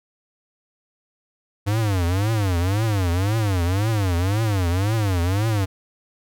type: tone with vibrato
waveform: square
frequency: 98 Hz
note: G2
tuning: in tune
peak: -19 dBFS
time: 1.66-5.66 s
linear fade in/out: 20 ms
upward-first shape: triangle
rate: 1.9 Hz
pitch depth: 280 cents each way
effects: none